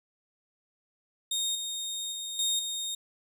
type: tone with level steps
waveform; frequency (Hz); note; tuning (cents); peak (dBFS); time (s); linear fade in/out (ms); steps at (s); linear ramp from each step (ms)
25% pulse; 3699; A#7; -14; -24 / -29 / -31 / -22 / -28; 1.31-2.95; 5; 1.55 / 2.12 / 2.39 / 2.59; 2
effects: none